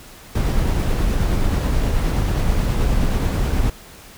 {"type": "noise with tremolo", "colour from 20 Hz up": "brown", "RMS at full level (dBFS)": -17, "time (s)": [0.35, 3.7], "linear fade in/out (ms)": 5, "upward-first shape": "triangle", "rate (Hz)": 9.4, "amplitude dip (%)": 25, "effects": ["pink hiss -42 dBFS RMS until 4.17 s"]}